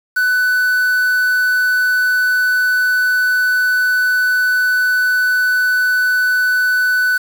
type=tone with quantisation; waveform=triangle; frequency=1496 Hz; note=F#6; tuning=19 cents sharp; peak=-10 dBFS; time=0.16-7.18 s; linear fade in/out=10 ms; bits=5; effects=none